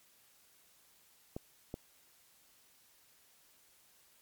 clicks, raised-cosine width 2 ms, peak -26 dBFS, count 2, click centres 1.365 / 1.741 s, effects white hiss -66 dBFS RMS until 4.21 s + MP3 96 kbps

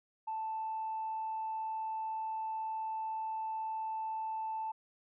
sine tone, 881 Hz, A5, 2 cents sharp, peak -34 dBFS, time 0.27-4.72 s, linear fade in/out 10 ms, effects tanh soft clip ceiling -30 dBFS

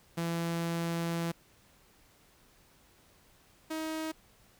sawtooth tone pair in turn, 168.1 / 316.7 Hz, E3 / D#4, +34 / +31 cents, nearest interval major seventh, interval 1097 cents, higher second, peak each -27 / -30 dBFS, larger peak first, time 0.17-1.32 / 3.7-4.12 s, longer first, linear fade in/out 10 ms, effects pink hiss -63 dBFS RMS until 4.59 s

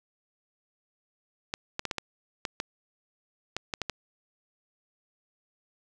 clicks, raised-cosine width 0.2 ms, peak -13 dBFS, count 11, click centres 1.539 / 1.794 / 1.853 / 1.912 / 1.983 / 2.452 / 2.601 / 3.566 / 3.738 / 3.817 / 3.897 s, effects none

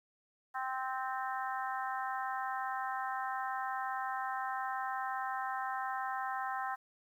harmonic tone, 260.8 Hz, C4, 5 cents flat, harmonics 3 / 4 / 5 / 6 / 7, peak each -38 / -40 / -42 / -44 / -45 dBFS, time 0.54-6.76 s, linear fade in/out 20 ms, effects 11-bit

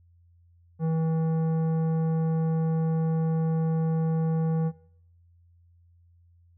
sine tone with tanh clipping, 161.4 Hz, E3, 36 cents flat, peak -25 dBFS, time 0.79-4.72 s, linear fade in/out 50 ms, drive 12 dB, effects noise-tail reverb RT60 0.7 s tail -20 dB re dry + added 86 Hz sine -56 dBFS peak until 6.57 s

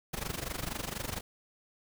pink noise with amplitude modulation, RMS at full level -34 dBFS, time 0.13-1.21 s, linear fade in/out 10 ms, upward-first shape sine, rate 24.2 Hz, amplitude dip 85%, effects none

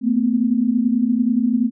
sine tone cluster, 223.9 / 241.4 / 253.1 Hz, A3 / B3 / B3, +30 / -39 / +43 cents, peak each -18 / -25 / -18 dBFS, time 0.01-1.71 s, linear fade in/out 50 ms, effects none

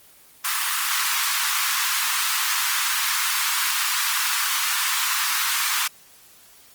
pink high-pass noise, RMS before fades -23 dBFS, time 0.44-5.88 s, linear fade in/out 10 ms, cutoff 990 Hz, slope 48 dB/octave, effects white hiss -51 dBFS RMS until 6.74 s + Opus 24 kbps

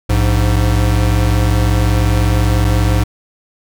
square tone pair together, 58.27 / 103.83 Hz, A#1 / G#2, 0 / 0 cents, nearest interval minor seventh, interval 1000 cents, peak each -14 dBFS, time 0.09-3.04 s, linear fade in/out 10 ms, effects none

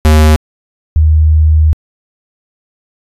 square / sine tone pair in turn, 77.2 / 77.87 Hz, D#2 / D#2, -13 / +2 cents, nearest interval unison, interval 15 cents, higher second, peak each -4 dBFS, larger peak neither, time 0.05-0.36 / 0.96-1.73 s, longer second, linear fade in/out 0 ms, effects resampled to 32000 Hz

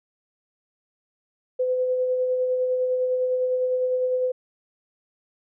sine tone with tremolo, 507 Hz, B4, 45 cents sharp, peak -19 dBFS, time 1.59-4.32 s, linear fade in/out 10 ms, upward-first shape sine, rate 9.9 Hz, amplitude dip 30%, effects none

